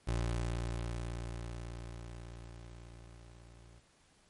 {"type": "tone with level ramp", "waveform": "25% pulse", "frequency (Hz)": 58.27, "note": "A#1", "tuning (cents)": 0, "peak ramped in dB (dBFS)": [-27, -52], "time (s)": [0.07, 3.8], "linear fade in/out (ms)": 10, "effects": ["pink hiss -67 dBFS RMS until 4.29 s", "MP3 48 kbps"]}